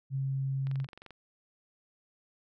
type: tone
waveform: sine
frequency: 135.1 Hz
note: C#3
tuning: 44 cents flat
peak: -29 dBFS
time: 0.1-0.87 s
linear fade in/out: 50 ms
type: click train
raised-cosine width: 0.3 ms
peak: -32 dBFS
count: 11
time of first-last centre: 0.67-1.107 s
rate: 22.9 Hz
effects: none